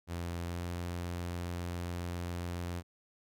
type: tone with pitch glide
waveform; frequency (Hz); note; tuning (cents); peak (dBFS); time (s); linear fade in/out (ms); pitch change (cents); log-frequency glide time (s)
sawtooth; 86 to 87.3; F2 to F2; -26 to 0; -32; 0.07-2.83; 50; +26; 0.44-0.62
effects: none